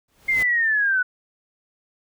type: noise with exponential growth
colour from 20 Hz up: pink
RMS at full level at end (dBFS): -31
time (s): 0.08-0.43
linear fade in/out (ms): 5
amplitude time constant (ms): 76
type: linear sweep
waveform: sine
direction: down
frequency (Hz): 2132 to 1471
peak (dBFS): -17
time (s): 0.28-1.03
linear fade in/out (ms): 10
effects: none